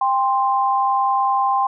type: tone pair together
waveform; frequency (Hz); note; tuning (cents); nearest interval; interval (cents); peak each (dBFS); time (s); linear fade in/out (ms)
sine; 795.8 / 1046.5; G5 / C6; +26 / 0; perfect fourth; 474; -18; 0.01-1.67; 5
effects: none